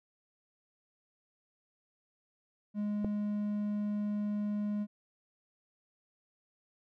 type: tone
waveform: triangle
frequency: 207.7 Hz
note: G#3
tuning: in tune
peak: -29 dBFS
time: 2.74-4.87 s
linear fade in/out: 50 ms
type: click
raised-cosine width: 2 ms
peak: -22 dBFS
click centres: 3.046 s
effects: none